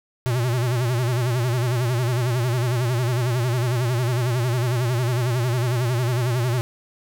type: tone with vibrato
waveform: square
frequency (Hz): 122.4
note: B2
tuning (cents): -15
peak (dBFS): -20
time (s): 0.26-6.61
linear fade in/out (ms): 0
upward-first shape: sine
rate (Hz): 11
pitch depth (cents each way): 110
effects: none